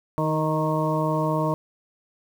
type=harmonic tone with a mistuned harmonic; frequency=155.56 Hz; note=D#3; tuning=in tune; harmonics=1 / 2 / 3 / 4 / 6 / 7; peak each=-25 / -28 / -31 / -27 / -29 / -30 dBFS; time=0.18-1.54 s; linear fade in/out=0 ms; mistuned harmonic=2; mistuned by=+19 cents; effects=8-bit